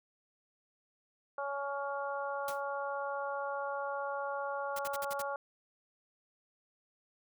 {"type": "harmonic tone", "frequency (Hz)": 280.3, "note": "C#4", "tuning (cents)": 19, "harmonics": [2, 3, 4, 5], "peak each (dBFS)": [-38, -40, -41, -42], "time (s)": [1.38, 5.36], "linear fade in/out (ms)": 2}
{"type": "noise with exponential decay", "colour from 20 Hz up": "white", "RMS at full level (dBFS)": -39, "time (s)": [2.48, 2.61], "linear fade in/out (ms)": 2, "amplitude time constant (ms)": 28}
{"type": "noise bursts", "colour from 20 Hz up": "white", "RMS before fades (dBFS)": -42, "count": 6, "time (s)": [4.76, 5.221], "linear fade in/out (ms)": 5, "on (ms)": 31, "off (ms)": 55}
{"effects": []}